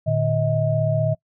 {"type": "tone cluster", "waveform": "sine", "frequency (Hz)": [114, 149.7, 635], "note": ["A#2", "D3", "D#5"], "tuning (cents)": [-38, 33, 35], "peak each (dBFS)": -22, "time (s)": [0.06, 1.15], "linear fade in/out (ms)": 20, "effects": ["noise-tail reverb RT60 0.1 s tail -23 dB re dry"]}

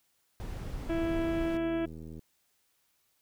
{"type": "noise", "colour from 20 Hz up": "brown", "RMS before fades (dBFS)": -38, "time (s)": [0.4, 1.57], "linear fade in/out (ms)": 0}
{"type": "harmonic tone", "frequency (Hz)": 331, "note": "E4", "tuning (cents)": 7, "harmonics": [1, 2, 3, 4, 5, 6, 7, 8, 9, 10], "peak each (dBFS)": [-29, -36, -49, -48, -46, -55, -50, -53, -58, -55], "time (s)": [0.89, 1.86], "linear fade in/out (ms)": 10}
{"type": "click train", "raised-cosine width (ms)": 3, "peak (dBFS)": -33, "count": 98, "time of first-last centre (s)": [0.98, 2.192], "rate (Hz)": 80}
{"effects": ["white hiss -73 dBFS RMS until 3.21 s"]}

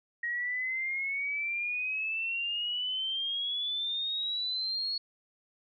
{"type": "exponential sweep", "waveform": "sine", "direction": "up", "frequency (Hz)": [1884, 4363], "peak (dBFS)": -30, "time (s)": [0.23, 4.98], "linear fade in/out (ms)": 5, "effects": []}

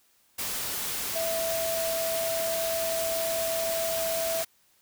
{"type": "tone in noise", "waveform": "sine", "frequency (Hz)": 659, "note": "E5", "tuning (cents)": -1, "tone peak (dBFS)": -28, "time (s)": [1.15, 4.43], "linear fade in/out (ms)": 10, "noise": "white", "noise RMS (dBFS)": -32, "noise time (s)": [0.38, 4.45], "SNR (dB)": 1, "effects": ["white hiss -65 dBFS RMS until 4.81 s"]}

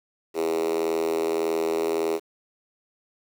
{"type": "tone with high-pass filter", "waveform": "5% pulse", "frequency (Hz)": 81.7, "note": "E2", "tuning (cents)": -15, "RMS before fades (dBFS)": -25, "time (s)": [0.34, 2.2], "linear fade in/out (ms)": 50, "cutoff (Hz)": 380, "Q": 9, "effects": ["8-bit"]}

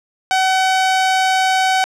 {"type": "tone", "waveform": "sawtooth", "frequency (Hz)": 756, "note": "F#5", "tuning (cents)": 37, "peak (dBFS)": -9, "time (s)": [0.31, 1.84], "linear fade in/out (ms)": 0, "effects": ["low-pass 7000 Hz 12 dB/octave"]}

